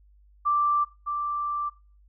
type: tone pair in turn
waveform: sine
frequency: 1174.7 / 1174.7 Hz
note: D6 / D6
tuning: 0 / 0 cents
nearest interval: unison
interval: 0 cents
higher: neither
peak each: -20 / -26 dBFS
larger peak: first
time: 0.45-0.85 / 1.06-1.7 s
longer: second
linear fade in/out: 20 ms
effects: noise-tail reverb RT60 0.4 s tail -23 dB re dry + added 50 Hz sine -54 dBFS peak until 2.08 s